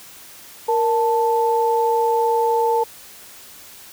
sine tone pair together, 466.2 / 881.4 Hz, A#4 / A5, 0 / +3 cents, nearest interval major seventh, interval 1103 cents, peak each -18 / -18 dBFS, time 0.68-2.84 s, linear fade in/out 10 ms, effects white hiss -42 dBFS RMS until 3.92 s

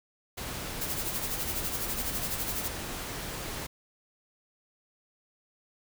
pink noise, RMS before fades -37 dBFS, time 0.37-3.67 s, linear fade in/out 10 ms
blue noise with tremolo, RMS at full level -32 dBFS, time 0.81-2.68 s, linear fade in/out 5 ms, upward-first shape sine, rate 12 Hz, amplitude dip 70%
effects none

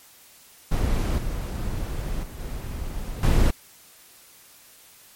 brown noise with level steps, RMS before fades -22 / -28 / -36 / -31 / -17 dBFS, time 0.71-3.51 s, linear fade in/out 10 ms, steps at 1.18 / 2.23 / 2.39 / 3.23 s, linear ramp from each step 2 ms, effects white hiss -51 dBFS RMS until 5.15 s + MP3 64 kbps

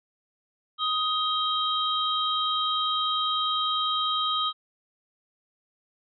sine tone cluster, 1253 / 3175 / 3815 Hz, D#6 / G7 / A#7, +12 / +21 / +39 cents, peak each -26 / -29 / -30 dBFS, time 0.78-4.53 s, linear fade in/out 50 ms, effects none

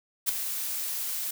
blue noise with ADSR envelope, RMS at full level -22 dBFS, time 0.26-1.31 s, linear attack 32 ms, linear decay 4 ms, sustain -10 dB, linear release 4 ms, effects none

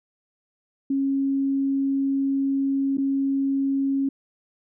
sine tone with dropouts, 273.4 Hz, C#4, 24 cents flat, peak -20 dBFS, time 0.9-4.09 s, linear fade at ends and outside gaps 5 ms, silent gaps 2.972-2.981 s, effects none

